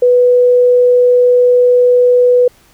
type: tone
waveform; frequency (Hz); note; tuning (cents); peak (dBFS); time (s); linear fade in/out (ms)
sine; 493.4; B4; -2; -5; 0.02-2.48; 5
effects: pink hiss -48 dBFS RMS until 2.73 s